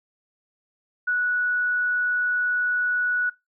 sine tone, 1471 Hz, F#6, 11 cents flat, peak -20 dBFS, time 1.07-3.3 s, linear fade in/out 10 ms, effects noise-tail reverb RT60 0.2 s tail -19 dB re dry

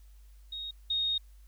sine tone pair in turn, 3748 / 3722 Hz, A#7 / A#7, +9 / -3 cents, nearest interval unison, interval 12 cents, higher first, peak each -36 / -27 dBFS, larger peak second, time 0.52-0.71 / 0.9-1.18 s, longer second, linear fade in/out 5 ms, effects added 50 Hz sine -51 dBFS peak until 1.47 s + white hiss -69 dBFS RMS until 1.47 s

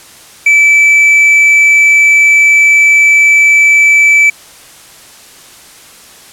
sine tone with hard clipping, 2312 Hz, D7, 28 cents flat, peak -4 dBFS, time 0.46-4.3 s, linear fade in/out 5 ms, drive 3 dB, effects white hiss -36 dBFS RMS until 6.32 s + low-pass 11000 Hz 12 dB/octave

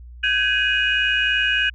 sine tone cluster, 1536 / 1659 / 2495 / 2899 Hz, G6 / G#6 / D#7 / F#7, -36 / -2 / +4 / -36 cents, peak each -22 dBFS, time 0.23-1.7 s, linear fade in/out 10 ms, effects tanh soft clip ceiling -7 dBFS + added 60 Hz sine -37 dBFS peak until 1.74 s

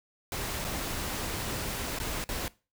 pink noise with dropouts, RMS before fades -34 dBFS, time 0.32-2.48 s, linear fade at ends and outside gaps 1 ms, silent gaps 0.644-0.648 / 1.988-2 / 2.241-2.29 s, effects noise-tail reverb RT60 0.3 s tail -20 dB re dry

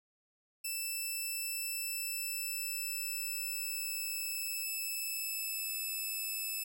5% pulse tone with pitch glide, 2645 to 2616 Hz, E7 to E7, +5 to -14 cents, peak -27 dBFS, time 0.64-6.64 s, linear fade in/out 10 ms, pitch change -19 cents, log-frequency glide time 1.72-6.08 s, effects none

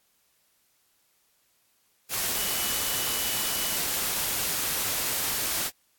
sine tone in noise, 2963 Hz, F#7, 2 cents sharp, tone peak -37 dBFS, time 2.33-3.79 s, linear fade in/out 50 ms, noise white, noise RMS -28 dBFS, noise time 2.09-5.71 s, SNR -12 dB, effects white hiss -68 dBFS RMS until 5.98 s + AAC 64 kbps

